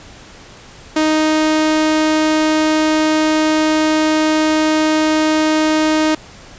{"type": "tone", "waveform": "sawtooth", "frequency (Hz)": 311.1, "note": "D#4", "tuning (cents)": 0, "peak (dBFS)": -8, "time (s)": [0.96, 6.15], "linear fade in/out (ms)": 5, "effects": ["pink hiss -39 dBFS RMS until 6.58 s", "resampled to 16000 Hz"]}